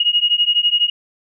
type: beating tone pair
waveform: sine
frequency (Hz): 2872 / 2884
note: F7 / F#7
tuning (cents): +48 / -45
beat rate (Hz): 12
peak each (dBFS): -16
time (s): 0-0.9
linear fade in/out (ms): 5
effects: none